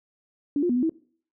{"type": "tone with pitch steps", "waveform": "sine", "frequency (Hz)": [286.8, 352.3, 244.2, 250.2, 323.5], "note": ["D4", "F4", "B3", "B3", "E4"], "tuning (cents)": [-41, 15, -19, 23, -32], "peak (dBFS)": -20, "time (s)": [0.56, 0.895], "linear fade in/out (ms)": 2, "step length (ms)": 67, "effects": ["noise-tail reverb RT60 0.5 s tail -22 dB re dry"]}